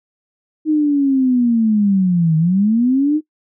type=linear two-way sweep; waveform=sine; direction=down then up; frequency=313.1 to 155.56 to 313.1 Hz; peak=-11 dBFS; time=0.65-3.21 s; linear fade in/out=50 ms; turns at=2.37 s; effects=noise-tail reverb RT60 0.1 s tail -20 dB re dry